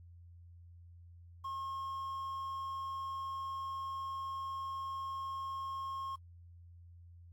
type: tone with quantisation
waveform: triangle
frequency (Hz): 1078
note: C#6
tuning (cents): -49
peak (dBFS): -36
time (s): 1.44-6.16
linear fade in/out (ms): 10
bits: 11
effects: added 86 Hz sine -53 dBFS peak until 7.32 s + AAC 64 kbps